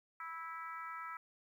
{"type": "harmonic tone", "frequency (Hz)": 328.1, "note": "E4", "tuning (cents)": -8, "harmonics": [3, 4, 5, 6, 7], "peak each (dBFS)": [-50, -44, -54, -52, -56], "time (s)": [0.2, 1.17], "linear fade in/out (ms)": 2, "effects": ["12-bit"]}